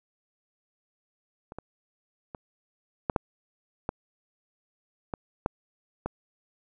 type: clicks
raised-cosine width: 1 ms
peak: -27 / -23 / -24 / -11 / -9 / -14 / -17 / -11 / -16 dBFS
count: 9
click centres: 1.521 / 1.586 / 2.348 / 3.098 / 3.162 / 3.891 / 5.138 / 5.461 / 6.06 s
effects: none